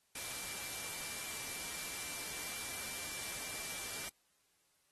sine tone in noise, 2349 Hz, D7, in tune, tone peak -52 dBFS, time 0.15-4.09 s, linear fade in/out 5 ms, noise white, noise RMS -43 dBFS, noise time 0.15-4.09 s, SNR -12 dB, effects white hiss -75 dBFS RMS until 4.91 s + AAC 32 kbps

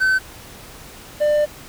triangle tone pair in turn, 1528 / 596.1 Hz, G6 / D5, -45 / +26 cents, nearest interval octave + major third, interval 1629 cents, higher first, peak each -12 dBFS, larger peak neither, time 0-0.19 / 1.2-1.46 s, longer second, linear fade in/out 20 ms, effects pink hiss -40 dBFS RMS until 1.68 s

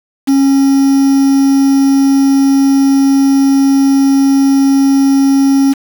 triangle tone with quantisation, 273.1 Hz, C#4, 26 cents flat, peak -4 dBFS, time 0.27-5.74 s, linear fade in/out 20 ms, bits 4, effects none

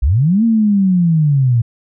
sine linear two-way sweep, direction up then down, 52 to 232.5 to 113 Hz, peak -9 dBFS, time 0.02-1.62 s, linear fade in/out 10 ms, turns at 0.44 s, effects none

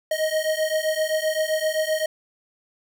square beating tone pair, 622.3 / 630 Hz, D#5 / D#5, 0 / +21 cents, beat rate 7.7 Hz, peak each -25 dBFS, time 0.11-2.06 s, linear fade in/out 5 ms, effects none

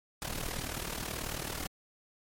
pink noise with amplitude modulation, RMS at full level -34 dBFS, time 0.22-1.67 s, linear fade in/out 0 ms, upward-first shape sine, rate 38.4 Hz, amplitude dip 75%, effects MP3 64 kbps

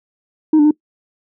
sine tone with pitch steps, 311.6 / 295.2 / 302.4 Hz, D#4 / D4 / D#4, +3 / +9 / -49 cents, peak -5 dBFS, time 0.53-0.71 s, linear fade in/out 5 ms, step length 60 ms, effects noise-tail reverb RT60 0.1 s tail -22 dB re dry + tanh soft clip ceiling -6 dBFS

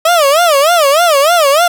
30% pulse tone with vibrato, 622.3 Hz, D#5, in tune, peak -4 dBFS, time 0.05-1.68 s, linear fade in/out 5 ms, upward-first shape sine, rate 3.3 Hz, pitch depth 220 cents each way, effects none

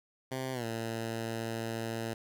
10% pulse tone with pitch glide, 130.81 to 113.88 Hz, C3 to A#2, 0 to -40 cents, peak -26 dBFS, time 0.31-2.14 s, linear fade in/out 10 ms, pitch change -240 cents, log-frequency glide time 0.53-0.65 s, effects none

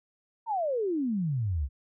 sine exponential sweep, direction down, 949 to 63.1 Hz, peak -26 dBFS, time 0.46-1.69 s, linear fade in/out 50 ms, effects none

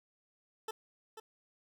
20% pulse tone with echo, 440 Hz, A4, in tune, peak -32 dBFS, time 0.68-0.71 s, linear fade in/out 5 ms, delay 490 ms, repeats 1, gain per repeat -9 dB, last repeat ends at 1.2 s, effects none

